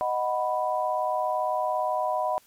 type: chord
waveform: sine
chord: B major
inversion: first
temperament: equal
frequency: 622.3 / 740 / 987.8 Hz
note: D#5 / F#5 / B5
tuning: 0 / 0 / 0 cents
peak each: -28 dBFS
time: 0.01-2.38 s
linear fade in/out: 0 ms
effects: white hiss -59 dBFS RMS until 2.46 s + MP3 64 kbps